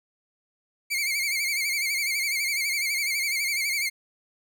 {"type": "tone with vibrato", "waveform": "sawtooth", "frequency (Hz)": 2217, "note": "C#7", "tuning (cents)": 0, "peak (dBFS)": -21, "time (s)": [0.9, 3.9], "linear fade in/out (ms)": 20, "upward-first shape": "sine", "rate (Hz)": 12, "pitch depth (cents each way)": 93, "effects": []}